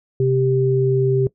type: tone pair together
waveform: sine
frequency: 130.81 / 392 Hz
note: C3 / G4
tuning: 0 / 0 cents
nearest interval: octave + perfect fifth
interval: 1900 cents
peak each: -17 dBFS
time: 0.2-1.27 s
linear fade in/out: 2 ms
effects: noise-tail reverb RT60 0.1 s tail -19 dB re dry